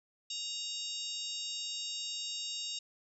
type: harmonic tone with a mistuned harmonic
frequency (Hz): 938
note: A#5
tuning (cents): +11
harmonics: 3 / 4 / 5 / 6 / 7 / 8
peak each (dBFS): -44 / -40 / -46 / -45 / -48 / -46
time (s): 0.3-2.79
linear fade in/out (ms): 5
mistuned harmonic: 6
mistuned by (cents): -51
effects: none